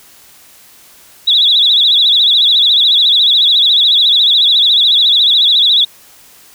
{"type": "tone with vibrato", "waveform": "sine", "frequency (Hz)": 3628, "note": "A#7", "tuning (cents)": -48, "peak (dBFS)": -6, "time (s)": [1.27, 5.85], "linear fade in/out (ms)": 10, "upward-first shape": "sine", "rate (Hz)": 14, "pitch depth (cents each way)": 150, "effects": ["white hiss -42 dBFS RMS until 6.54 s"]}